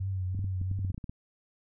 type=tone with vibrato; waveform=sine; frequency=94.2 Hz; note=F#2; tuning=32 cents sharp; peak=-29 dBFS; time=0-0.92 s; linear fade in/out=10 ms; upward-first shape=triangle; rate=2.9 Hz; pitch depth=57 cents each way
type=clicks; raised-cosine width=5 ms; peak=-26 dBFS; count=12; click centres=0.348 / 0.392 / 0.444 / 0.615 / 0.714 / 0.791 / 0.848 / 0.902 / 0.945 / 0.979 / 1.042 / 1.095 s
effects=none